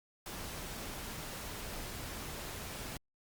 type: noise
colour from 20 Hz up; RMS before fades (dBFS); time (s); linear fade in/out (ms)
pink; -43; 0.26-2.97; 2
effects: Opus 48 kbps